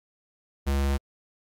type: tone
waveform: square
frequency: 69.3 Hz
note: C#2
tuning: in tune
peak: -23 dBFS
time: 0.66-0.98 s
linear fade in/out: 20 ms
effects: AAC 48 kbps